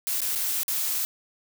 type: noise with dropouts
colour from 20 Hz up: blue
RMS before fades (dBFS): -27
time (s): 0.07-1.05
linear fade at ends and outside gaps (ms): 0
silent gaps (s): 0.205-0.217 / 0.351-0.357 / 0.633-0.681
effects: none